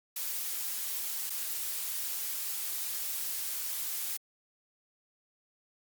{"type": "noise with dropouts", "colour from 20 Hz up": "blue", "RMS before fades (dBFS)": -35, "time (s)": [0.16, 4.17], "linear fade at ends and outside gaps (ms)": 5, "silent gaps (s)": [1.297, 1.302], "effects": ["Opus 48 kbps"]}